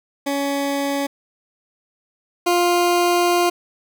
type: tone pair in turn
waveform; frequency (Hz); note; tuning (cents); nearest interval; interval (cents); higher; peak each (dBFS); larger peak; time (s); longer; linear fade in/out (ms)
20% pulse; 280.4 / 350.7; C#4 / F4; +20 / +7; major third; 387; second; -15 / -10; second; 0.26-1.07 / 2.46-3.5; second; 10
effects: none